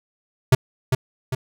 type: tone with echo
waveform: square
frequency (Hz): 129.5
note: C3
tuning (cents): -17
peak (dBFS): -10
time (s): 0.52-0.55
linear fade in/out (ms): 5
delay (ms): 400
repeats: 2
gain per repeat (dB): -6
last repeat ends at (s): 1.35
effects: none